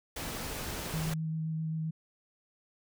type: noise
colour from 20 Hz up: pink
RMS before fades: -38 dBFS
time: 0.16-1.14 s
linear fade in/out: 5 ms
type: tone with vibrato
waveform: sine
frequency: 159.2 Hz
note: D#3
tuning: 40 cents sharp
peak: -31 dBFS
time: 0.93-1.91 s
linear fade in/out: 10 ms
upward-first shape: square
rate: 7.6 Hz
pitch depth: 9 cents each way
effects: none